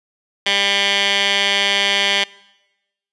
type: tone with band-pass filter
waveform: 15% pulse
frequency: 199.2 Hz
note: G3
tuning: 28 cents sharp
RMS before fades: -17 dBFS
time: 0.46-2.24 s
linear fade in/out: 5 ms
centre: 2900 Hz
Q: 2.9
effects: noise-tail reverb RT60 1.0 s tail -22 dB re dry + resampled to 24000 Hz